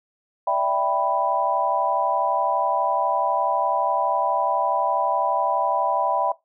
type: chord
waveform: sine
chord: E minor seventh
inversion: third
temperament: equal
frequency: 587.3 / 659.3 / 784 / 987.8 Hz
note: D5 / E5 / G5 / B5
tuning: 0 / 0 / 0 / 0 cents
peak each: -27 / -24 / -24 / -23 dBFS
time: 0.47-6.32 s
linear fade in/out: 5 ms
effects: noise-tail reverb RT60 0.2 s tail -20 dB re dry